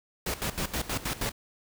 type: noise with tremolo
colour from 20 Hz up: pink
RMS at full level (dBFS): -30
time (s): 0.26-1.32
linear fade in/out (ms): 5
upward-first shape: square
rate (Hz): 6.3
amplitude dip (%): 80
effects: none